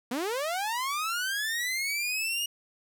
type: linear sweep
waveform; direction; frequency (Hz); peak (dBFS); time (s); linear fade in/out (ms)
sawtooth; up; 227.5 to 2883; -25; 0.11-2.46; 5
effects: none